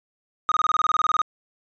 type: tone bursts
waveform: triangle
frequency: 1244.5 Hz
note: D#6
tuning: in tune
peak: -15 dBFS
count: 15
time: 0.49-1.217 s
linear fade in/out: 0 ms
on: 27 ms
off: 23 ms
effects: resampled to 16000 Hz